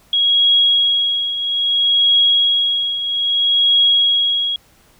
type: tone with tremolo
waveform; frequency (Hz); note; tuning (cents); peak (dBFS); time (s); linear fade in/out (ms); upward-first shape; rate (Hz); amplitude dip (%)
sine; 3307; G#7; -8; -9; 0.13-4.56; 2; triangle; 0.61; 70
effects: pink hiss -52 dBFS RMS until 4.99 s